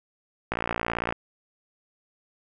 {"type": "click train", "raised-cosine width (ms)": 0.5, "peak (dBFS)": -11, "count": 36, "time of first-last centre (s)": [0.52, 1.124], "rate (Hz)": 57.9, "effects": []}